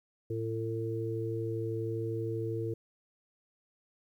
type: harmonic tone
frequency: 112.6 Hz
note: A2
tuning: 40 cents sharp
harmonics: 1 / 3 / 4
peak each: -35 / -37 / -36 dBFS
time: 0.3-2.74 s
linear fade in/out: 5 ms
effects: 11-bit